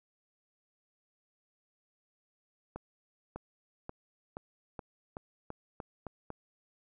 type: accelerating click train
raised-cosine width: 1 ms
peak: -26 dBFS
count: 10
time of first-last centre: 2.76-6.304 s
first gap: 600 ms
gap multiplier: 0.89
effects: none